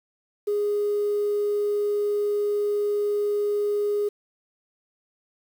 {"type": "tone", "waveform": "sine", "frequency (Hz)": 413, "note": "G#4", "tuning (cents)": -10, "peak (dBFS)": -20, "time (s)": [0.47, 4.09], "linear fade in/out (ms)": 10, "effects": ["tanh soft clip ceiling -18 dBFS", "8-bit"]}